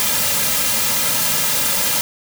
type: noise with comb filter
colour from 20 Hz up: white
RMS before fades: -18 dBFS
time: 0-2.01 s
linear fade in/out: 0 ms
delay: 2.7 ms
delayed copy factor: -0.7
effects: none